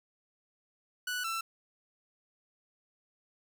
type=tone pair in turn; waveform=sawtooth; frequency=1480 / 1337.7 Hz; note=F#6 / E6; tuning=0 / +25 cents; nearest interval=major second; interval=175 cents; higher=first; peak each=-29 / -29 dBFS; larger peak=neither; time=1.07-1.24 / 1.24-1.41 s; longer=neither; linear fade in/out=5 ms; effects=none